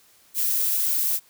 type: noise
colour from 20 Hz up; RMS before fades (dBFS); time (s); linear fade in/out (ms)
violet; -23; 0.34-1.2; 50
effects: white hiss -57 dBFS RMS until 1.29 s

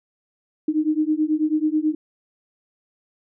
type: beating tone pair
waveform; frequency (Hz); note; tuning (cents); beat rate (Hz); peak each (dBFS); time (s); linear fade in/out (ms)
sine; 304 / 313.2; D#4 / D#4; -40 / +11; 9.2; -21; 0.68-1.95; 5
effects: none

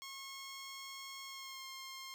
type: tone with pitch glide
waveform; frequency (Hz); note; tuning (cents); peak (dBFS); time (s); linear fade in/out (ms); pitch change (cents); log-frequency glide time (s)
10% pulse; 1086 to 1065.5; C#6 to C6; -36 to +31; -38; 0.02-2.14; 0; -33; 1.25-1.65
effects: none

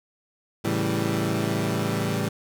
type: chord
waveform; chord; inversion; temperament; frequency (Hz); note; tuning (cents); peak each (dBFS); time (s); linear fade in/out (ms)
20% pulse; A dominant seventh; none; equal; 110 / 138.59 / 164.81 / 196; A2 / C#3 / E3 / G3; 0 / 0 / 0 / 0; -23 / -26 / -24 / -24; 0.64-2.29; 10
effects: none

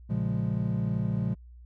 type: chord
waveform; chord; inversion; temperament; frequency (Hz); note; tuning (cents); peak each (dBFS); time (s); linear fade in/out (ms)
triangle; Bb minor seventh; none; equal with one note detuned; 116.54 / 139.39 / 174.61 / 207.7; Bb2 / Db3 / F3 / Ab3; 0 / +10 / 0 / 0; -28 / -31 / -29 / -31; 0.09-1.35; 20
effects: added 60 Hz sine -46 dBFS peak until 1.65 s

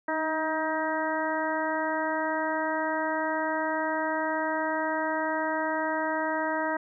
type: harmonic tone with a mistuned harmonic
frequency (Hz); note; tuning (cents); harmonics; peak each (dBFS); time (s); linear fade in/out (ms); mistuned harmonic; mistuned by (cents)
316.1; D#4; +27; 1 / 2 / 3 / 4 / 5 / 6; -33 / -31 / -31 / -37 / -34 / -36; 0.08-6.77; 5; 1; -27
effects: none

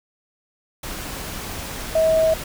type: tone in noise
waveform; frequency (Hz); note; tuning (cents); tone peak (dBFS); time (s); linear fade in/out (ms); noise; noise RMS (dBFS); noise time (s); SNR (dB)
sine; 641; E5; -49; -14; 1.95-2.34; 5; pink; -31; 0.83-2.44; +14
effects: none

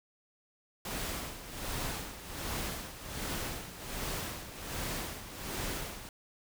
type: noise with tremolo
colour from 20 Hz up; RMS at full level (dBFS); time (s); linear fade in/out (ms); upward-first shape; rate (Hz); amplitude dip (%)
pink; -36; 0.85-6.09; 2; sine; 1.3; 70
effects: none

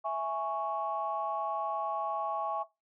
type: chord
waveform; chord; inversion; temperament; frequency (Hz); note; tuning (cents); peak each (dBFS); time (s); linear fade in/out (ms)
sine; C# minor; first; equal; 659.3 / 830.6 / 1108.7; E5 / G#5 / C#6; 0 / 0 / 0; -34; 0.04-2.64; 20
effects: noise-tail reverb RT60 0.2 s tail -17 dB re dry + tanh soft clip ceiling -21 dBFS

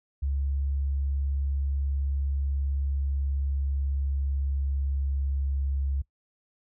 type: tone with pitch glide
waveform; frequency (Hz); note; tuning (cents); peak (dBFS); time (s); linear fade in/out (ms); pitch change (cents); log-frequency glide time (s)
sine; 69.3 to 68.66; C#2 to C#2; 0 to -16; -25; 0.22-6.02; 10; -16; 2.56-5.88
effects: noise-tail reverb RT60 0.1 s tail -20 dB re dry

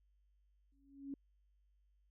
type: tone with exponential growth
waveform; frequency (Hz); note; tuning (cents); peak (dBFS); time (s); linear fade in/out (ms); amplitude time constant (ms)
sine; 277.2; C#4; 0; -39; 0.72-1.14; 2; 91
effects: added 50 Hz sine -70 dBFS peak until 2.1 s

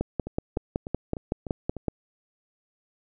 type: two click trains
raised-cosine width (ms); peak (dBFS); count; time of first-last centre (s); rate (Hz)
2; -21 / -12; 6 / 11; 0.27-1.767 / 0.01-1.883; 3.34 / 5.34
effects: none

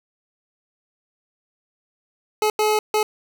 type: tone bursts at uneven times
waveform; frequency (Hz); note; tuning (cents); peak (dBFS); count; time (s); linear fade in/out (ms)
25% pulse; 426.9; G#4; +48; -13; 3; 2.42-2.5 / 2.59-2.79 / 2.94-3.03; 2
effects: none

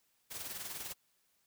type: noise with tremolo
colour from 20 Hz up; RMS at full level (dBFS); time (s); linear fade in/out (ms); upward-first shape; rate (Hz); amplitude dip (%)
white; -41; 0.3-0.94; 20; sine; 20; 55
effects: white hiss -75 dBFS RMS until 1.46 s

